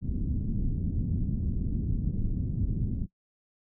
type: low-pass noise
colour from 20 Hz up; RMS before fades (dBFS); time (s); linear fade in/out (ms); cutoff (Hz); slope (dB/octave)
pink; -29; 0.01-3.07; 50; 240; 24
effects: noise-tail reverb RT60 0.1 s tail -21 dB re dry